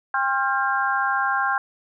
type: harmonic tone with a mistuned harmonic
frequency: 266.6 Hz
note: C4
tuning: 33 cents sharp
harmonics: 3 / 4 / 5 / 6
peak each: -25 / -25 / -25 / -25 dBFS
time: 0.14-1.58 s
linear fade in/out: 2 ms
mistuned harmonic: 5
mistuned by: +66 cents
effects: none